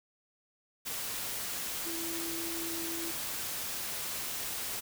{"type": "tone in noise", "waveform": "sine", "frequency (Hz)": 332.4, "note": "E4", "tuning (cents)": 15, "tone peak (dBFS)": -39, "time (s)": [1.85, 3.12], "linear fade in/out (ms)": 20, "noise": "white", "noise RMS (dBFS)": -37, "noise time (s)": [0.85, 4.81], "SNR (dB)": -5, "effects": []}